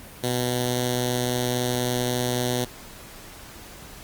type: tone with notch filter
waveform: 5% pulse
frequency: 123.8 Hz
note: B2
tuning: 5 cents sharp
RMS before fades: -25 dBFS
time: 0.23-2.65 s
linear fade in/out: 10 ms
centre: 1200 Hz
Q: 0.59
effects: pink hiss -43 dBFS RMS until 4.03 s + Opus 32 kbps